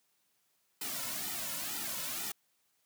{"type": "noise with flanger", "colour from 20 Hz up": "white", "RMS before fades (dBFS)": -38, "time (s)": [0.81, 2.32], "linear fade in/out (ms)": 5, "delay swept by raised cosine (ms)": [1.8, 2.56], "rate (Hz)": 2.1, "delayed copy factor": -0.9, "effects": ["white hiss -75 dBFS RMS until 2.85 s", "high-pass 100 Hz 12 dB/octave"]}